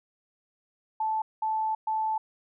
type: tone bursts at uneven times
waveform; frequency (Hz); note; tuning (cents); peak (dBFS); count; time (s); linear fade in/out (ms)
sine; 875; A5; -10; -25; 3; 1-1.22 / 1.42-1.75 / 1.87-2.18; 5
effects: none